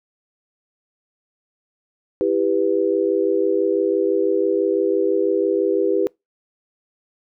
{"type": "chord", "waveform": "sine", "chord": "E minor", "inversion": "none", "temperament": "just", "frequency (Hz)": [329.6, 395.6, 494.4], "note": ["E4", "G4", "B4"], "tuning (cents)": [0, 16, 2], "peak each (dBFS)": [-22, -19, -21], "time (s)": [2.21, 6.07], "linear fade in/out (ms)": 0, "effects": ["noise-tail reverb RT60 0.2 s tail -26 dB re dry"]}